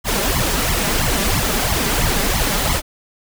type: noise with flanger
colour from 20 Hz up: pink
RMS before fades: -18 dBFS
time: 0.04-2.82 s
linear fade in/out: 50 ms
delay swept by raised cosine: 0.93 to 5.13 ms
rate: 3 Hz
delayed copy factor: +0.9
effects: none